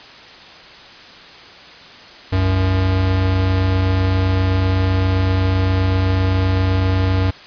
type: tone pair together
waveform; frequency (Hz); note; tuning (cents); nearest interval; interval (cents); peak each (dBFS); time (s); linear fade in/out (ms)
square; 66.2 / 93.95; C2 / F#2; +21 / +27; tritone; 606; -24 / -15; 2.32-7.31; 10
effects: white hiss -39 dBFS RMS until 7.46 s + resampled to 11025 Hz